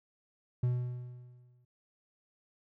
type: tone with exponential decay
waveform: triangle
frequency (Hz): 123.47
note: B2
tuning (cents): 0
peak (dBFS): -23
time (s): 0.63-1.65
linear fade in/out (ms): 5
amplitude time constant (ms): 220
effects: none